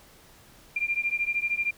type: beating tone pair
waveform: sine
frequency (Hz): 2383 / 2396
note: D7 / D7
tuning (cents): +25 / +34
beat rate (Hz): 13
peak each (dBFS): -28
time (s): 0.76-1.71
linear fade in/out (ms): 5
effects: pink hiss -54 dBFS RMS until 1.77 s